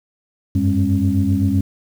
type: tone cluster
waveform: sine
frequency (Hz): 91.7 / 99.5 / 201.8 / 272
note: F#2 / G2 / G#3 / C#4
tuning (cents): -15 / +26 / -49 / -33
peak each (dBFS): -19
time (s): 0.55-1.61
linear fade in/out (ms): 5
effects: tanh soft clip ceiling -5 dBFS + 7-bit